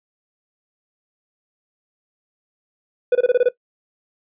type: tone bursts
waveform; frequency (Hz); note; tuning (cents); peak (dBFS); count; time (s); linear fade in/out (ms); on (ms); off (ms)
triangle; 493.9; B4; 0; -9; 7; 3.12-3.488; 5; 32; 24
effects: noise-tail reverb RT60 0.1 s tail -17 dB re dry + resampled to 8000 Hz